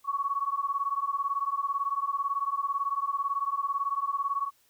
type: beating tone pair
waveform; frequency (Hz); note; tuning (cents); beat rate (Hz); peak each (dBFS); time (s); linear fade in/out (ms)
sine; 1108.7 / 1126.7; C#6 / C#6; 0 / +28; 18; -30; 0.04-4.51; 50
effects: white hiss -66 dBFS RMS until 4.69 s